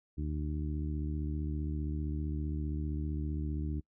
harmonic tone, 75.3 Hz, D2, 44 cents sharp, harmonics 1 / 2 / 3 / 4 / 5, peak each -34 / -39 / -44 / -41 / -51 dBFS, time 0.17-3.81 s, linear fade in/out 20 ms, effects noise-tail reverb RT60 0.1 s tail -26 dB re dry

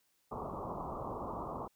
white low-pass noise, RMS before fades -41 dBFS, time 0.31-1.68 s, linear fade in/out 10 ms, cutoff 1200 Hz, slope 96 dB/octave, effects white hiss -75 dBFS RMS until 1.75 s

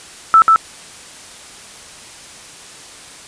sine tone with echo, 1318.5 Hz, E6, in tune, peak -4 dBFS, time 0.34-0.42 s, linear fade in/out 0 ms, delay 140 ms, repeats 1, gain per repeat -2 dB, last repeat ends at 0.56 s, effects white hiss -37 dBFS RMS until 3.27 s + resampled to 22050 Hz

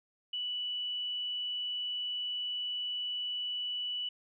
sine tone, 2960 Hz, F#7, in tune, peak -33 dBFS, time 0.33-4.09 s, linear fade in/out 5 ms, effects none

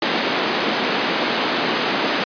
pink band-pass noise, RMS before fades -21 dBFS, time 0.02-2.24 s, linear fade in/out 2 ms, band 220 to 4600 Hz, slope 24 dB/octave, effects resampled to 11025 Hz

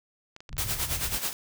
clicks, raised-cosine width 0.2 ms, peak -27 dBFS, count 11, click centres 0.364 / 0.405 / 0.492 / 0.529 / 0.568 / 0.62 / 0.653 / 0.692 / 0.722 / 0.766 / 0.81 s
white low-pass noise, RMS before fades -37 dBFS, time 0.49-1.18 s, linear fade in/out 5 ms, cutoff 120 Hz, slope 24 dB/octave
white noise with tremolo, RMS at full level -28 dBFS, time 0.58-1.33 s, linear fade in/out 0 ms, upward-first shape sine, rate 9.2 Hz, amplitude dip 70%
effects none

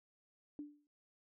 sine tone with exponential decay, 293.7 Hz, D4, in tune, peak -40 dBFS, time 0.59-0.87 s, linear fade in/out 1 ms, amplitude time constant 59 ms, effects none

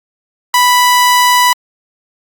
sawtooth tone, 987.8 Hz, B5, in tune, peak -3 dBFS, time 0.54-1.53 s, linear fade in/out 2 ms, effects Opus 48 kbps

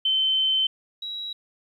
sine tone pair in turn, 3079 / 3875 Hz, G7 / B7, -32 / -34 cents, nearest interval major third, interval 398 cents, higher second, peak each -19 / -30 dBFS, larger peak first, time 0.05-0.67 / 1.02-1.33 s, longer first, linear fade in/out 5 ms, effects 10-bit

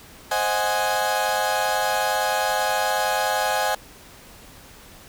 30% pulse chord, Ab dominant seventh, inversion first, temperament equal, 523.3 / 622.3 / 740 / 830.6 Hz, C5 / Eb5 / Gb5 / Ab5, 0 / 0 / 0 / 0 cents, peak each -26 / -25 / -24 / -21 dBFS, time 0.31-3.75 s, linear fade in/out 5 ms, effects pink hiss -46 dBFS RMS until 5.08 s

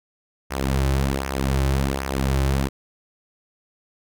sawtooth tone with flanger, 67.5 Hz, C#2, 45 cents flat, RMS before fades -22 dBFS, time 0.5-2.69 s, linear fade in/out 20 ms, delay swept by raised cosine 0.24 to 4.34 ms, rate 1.3 Hz, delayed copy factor -0.65, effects none

